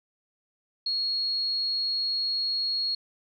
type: tone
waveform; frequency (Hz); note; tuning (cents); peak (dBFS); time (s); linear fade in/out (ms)
sine; 4308; C8; +50; -25; 0.86-2.95; 5
effects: none